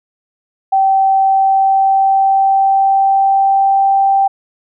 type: tone with pitch glide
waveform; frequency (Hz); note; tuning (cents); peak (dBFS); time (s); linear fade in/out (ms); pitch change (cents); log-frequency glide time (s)
sine; 774 to 783.4; G5 to G5; -22 to -1; -8; 0.72-4.28; 10; +21; 1.15-3.9
effects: none